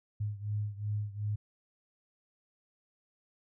sine beating tone pair, 103.6 / 106.3 Hz, G#2 / G#2, -4 / +41 cents, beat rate 2.7 Hz, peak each -34 / -37 dBFS, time 0.2-1.36 s, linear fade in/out 10 ms, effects none

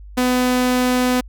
sawtooth tone, 250.8 Hz, B3, 27 cents sharp, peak -11 dBFS, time 0.17-1.21 s, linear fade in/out 10 ms, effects added 50 Hz sine -35 dBFS peak until 1.28 s

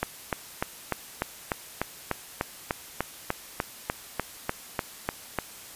click train, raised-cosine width 0.5 ms, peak -10 dBFS, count 19, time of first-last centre 0.03-5.387 s, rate 3.36 Hz, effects white hiss -45 dBFS RMS until 5.75 s + resampled to 32000 Hz

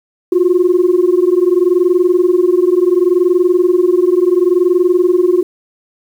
sine tone pair together, 348.3 / 369 Hz, F4 / F#4, -5 / -5 cents, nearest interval minor second, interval 100 cents, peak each -10 dBFS, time 0.32-5.43 s, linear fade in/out 5 ms, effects tanh soft clip ceiling -3 dBFS + 7-bit

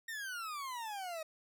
40% pulse exponential sweep, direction down, 1864.7 to 622.3 Hz, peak -39 dBFS, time 0.08-1.23 s, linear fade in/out 5 ms, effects none

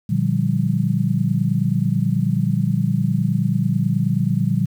sine chord, G minor seventh, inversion first, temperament just, 117.6 / 147 / 176.4 / 196 Hz, Bb2 / D3 / F3 / G3, +16 / +2 / +18 / 0 cents, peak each -22 / -21 / -22 / -22 dBFS, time 0.09-4.66 s, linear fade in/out 10 ms, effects 8-bit

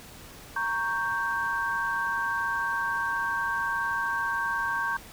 sine chord, G diminished, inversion first, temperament equal, 932.3 / 1108.7 / 1568 Hz, Bb5 / Db6 / G6, 0 / 0 / 0 cents, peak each -32 / -32 / -28 dBFS, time 0.56-4.97 s, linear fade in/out 5 ms, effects pink hiss -47 dBFS RMS until 5.12 s

